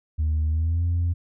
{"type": "tone with pitch glide", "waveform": "sine", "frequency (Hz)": [77.5, 85.99], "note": ["D#2", "F2"], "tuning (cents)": [-6, -26], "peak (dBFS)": -18, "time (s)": [0.18, 1.14], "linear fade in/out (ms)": 20, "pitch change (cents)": 180, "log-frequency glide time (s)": [0.48, 0.84], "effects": ["tanh soft clip ceiling -18 dBFS"]}